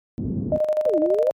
white low-pass noise, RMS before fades -25 dBFS, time 0.18-0.58 s, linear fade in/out 0 ms, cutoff 280 Hz, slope 24 dB/octave
sine tone with tremolo, 613 Hz, D#5, 26 cents flat, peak -16 dBFS, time 0.52-1.3 s, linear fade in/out 2 ms, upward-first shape square, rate 12 Hz, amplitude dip 60%
sine exponential two-way sweep, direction down then up, 555 to 295 to 555 Hz, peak -20 dBFS, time 0.86-1.31 s, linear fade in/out 0 ms, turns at 0.99 s
effects high-pass 80 Hz 12 dB/octave + MP3 96 kbps

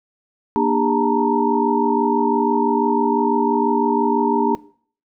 sine tone cluster, 236.7 / 299.1 / 401.8 / 897 / 943 Hz, A#3 / D4 / G4 / A5 / A#5, +27 / +32 / +43 / +33 / +20 cents, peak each -21 dBFS, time 0.56-4.55 s, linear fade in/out 0 ms, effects noise-tail reverb RT60 0.5 s tail -20 dB re dry

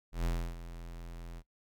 square tone with ADSR envelope, 42.38 Hz, E1, 49 cents sharp, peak -29 dBFS, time 0.12-1.43 s, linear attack 130 ms, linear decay 300 ms, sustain -14 dB, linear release 52 ms, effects noise-tail reverb RT60 0.1 s tail -19 dB re dry

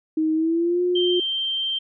sine tone with pitch glide, 314.8 to 357.5 Hz, D#4 to F4, +20 to +41 cents, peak -18 dBFS, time 0.17-1.2 s, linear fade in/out 5 ms, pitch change +221 cents, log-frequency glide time 0.34-0.82 s
sine tone, 3142 Hz, G7, 3 cents sharp, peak -22 dBFS, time 0.95-1.79 s, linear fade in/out 10 ms
effects none

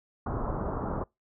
pink low-pass noise, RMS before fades -32 dBFS, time 0.26-1.04 s, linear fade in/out 5 ms, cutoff 1300 Hz, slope 48 dB/octave, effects noise-tail reverb RT60 0.2 s tail -25 dB re dry

